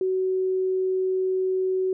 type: tone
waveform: sine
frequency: 374.8 Hz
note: F#4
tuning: 22 cents sharp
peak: -21 dBFS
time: 0.01-1.93 s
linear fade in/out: 2 ms
effects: none